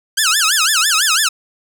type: tone with vibrato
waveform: 10% pulse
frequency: 1490 Hz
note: F#6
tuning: 12 cents sharp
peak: -3 dBFS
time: 0.17-1.29 s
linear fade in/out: 10 ms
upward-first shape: sine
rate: 6 Hz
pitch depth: 300 cents each way
effects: none